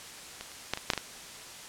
clicks, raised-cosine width 0.2 ms, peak -21 / -30 / -10 / -18 / -6 / -10 / -13 dBFS, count 7, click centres 0.41 / 0.517 / 0.736 / 0.774 / 0.902 / 0.935 / 0.977 s, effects white hiss -45 dBFS RMS until 1.68 s + low-pass 9000 Hz 12 dB/octave

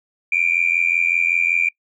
sine tone with amplitude modulation, 2374 Hz, D7, 18 cents sharp, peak -10 dBFS, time 0.32-1.69 s, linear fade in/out 5 ms, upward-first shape sine, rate 85.3 Hz, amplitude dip 95%, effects noise-tail reverb RT60 0.1 s tail -25 dB re dry + tanh soft clip ceiling -7 dBFS

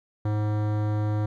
sine tone with hard clipping, 105.7 Hz, G#2, 31 cents sharp, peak -25 dBFS, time 0.25-1.26 s, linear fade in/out 5 ms, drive 18 dB, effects none

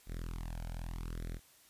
sawtooth tone with flanger, 41.66 Hz, E1, 19 cents sharp, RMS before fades -41 dBFS, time 0.06-1.4 s, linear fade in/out 50 ms, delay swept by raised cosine 0.51 to 1.31 ms, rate 0.81 Hz, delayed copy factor +1, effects white hiss -63 dBFS RMS until 1.69 s + resampled to 32000 Hz

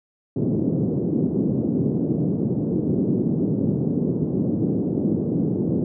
pink band-pass noise, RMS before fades -22 dBFS, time 0.36-5.84 s, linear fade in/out 2 ms, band 140 to 370 Hz, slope 24 dB/octave, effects none

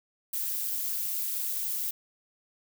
violet noise with amplitude modulation, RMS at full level -28 dBFS, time 0.33-1.91 s, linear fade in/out 5 ms, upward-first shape sine, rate 206 Hz, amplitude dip 80%, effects none

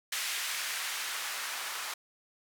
blue noise with band-pass filter sweep, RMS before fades -36 dBFS, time 0.12-1.94 s, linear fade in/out 5 ms, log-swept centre 2000 to 1100 Hz, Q 0.99, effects none

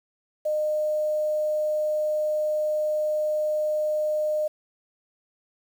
sine tone with quantisation, 610 Hz, D#5, 34 cents flat, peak -22 dBFS, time 0.45-4.48 s, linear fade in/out 10 ms, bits 8, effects none

